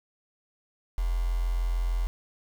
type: tone with quantisation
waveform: sine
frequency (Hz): 43.27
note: F1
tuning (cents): -15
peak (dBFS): -24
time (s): 0.98-2.07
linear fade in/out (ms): 0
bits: 7
effects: none